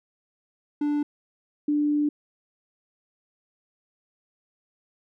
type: tone pair in turn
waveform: triangle / sine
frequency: 293.7 / 295.1 Hz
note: D4 / D4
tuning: 0 / +8 cents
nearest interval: unison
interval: 8 cents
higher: second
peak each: -20 dBFS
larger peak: neither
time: 0.81-1.03 / 1.68-2.09 s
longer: second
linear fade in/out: 5 ms
effects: none